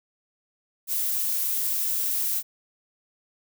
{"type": "noise with high-pass filter sweep", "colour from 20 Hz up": "violet", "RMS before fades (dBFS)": -26, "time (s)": [0.87, 2.43], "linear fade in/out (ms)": 50, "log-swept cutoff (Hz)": [480, 730], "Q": 1.5, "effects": []}